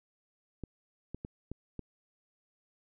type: clicks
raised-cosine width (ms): 3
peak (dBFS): -26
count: 5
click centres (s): 0.637 / 1.146 / 1.249 / 1.516 / 1.793
effects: none

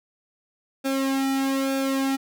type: tone with flanger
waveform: sawtooth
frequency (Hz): 269.9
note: C#4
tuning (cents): -46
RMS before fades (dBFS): -24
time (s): 0.84-2.17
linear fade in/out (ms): 20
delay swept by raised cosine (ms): 0.99 to 1.85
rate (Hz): 1.1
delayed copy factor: -0.75
effects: none

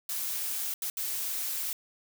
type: noise bursts at uneven times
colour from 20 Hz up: blue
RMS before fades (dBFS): -33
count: 3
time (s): 0.09-0.74 / 0.82-0.9 / 0.97-1.73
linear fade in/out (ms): 2
effects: none

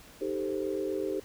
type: chord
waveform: sine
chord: A half-diminished seventh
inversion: second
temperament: equal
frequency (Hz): 311.1 / 392 / 440 / 523.3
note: Eb4 / G4 / A4 / C5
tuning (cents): 0 / 0 / 0 / 0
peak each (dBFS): -36 / -32 / -37 / -37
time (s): 0.21-1.2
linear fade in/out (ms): 5
effects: pink hiss -53 dBFS RMS until 1.24 s

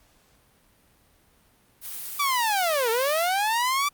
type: noise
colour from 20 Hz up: blue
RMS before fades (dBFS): -35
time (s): 1.81-3.3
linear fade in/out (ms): 50
type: linear two-way sweep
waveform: sawtooth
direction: down then up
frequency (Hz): 1174.7 to 440 to 1174.7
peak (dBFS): -18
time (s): 2.19-3.89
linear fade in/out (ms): 10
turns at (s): 2.9
effects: pink hiss -61 dBFS RMS until 3.93 s + Opus 48 kbps

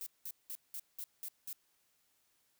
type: noise bursts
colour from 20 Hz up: violet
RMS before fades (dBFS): -43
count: 7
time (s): 0.01-1.528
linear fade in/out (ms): 0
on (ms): 54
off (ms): 190
effects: white hiss -75 dBFS RMS until 2.59 s

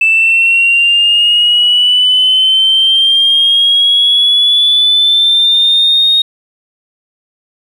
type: linear sweep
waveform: sine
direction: up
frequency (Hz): 2637 to 3729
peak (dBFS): -5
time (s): 0.01-6.22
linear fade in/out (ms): 5
effects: tanh soft clip ceiling -1 dBFS + 7-bit

